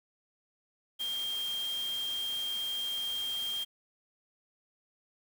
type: tone in noise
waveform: sine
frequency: 3200 Hz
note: G7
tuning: 35 cents sharp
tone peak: -32 dBFS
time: 0.99-3.65 s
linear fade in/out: 20 ms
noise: white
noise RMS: -45 dBFS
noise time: 0.99-3.65 s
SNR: +10 dB
effects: none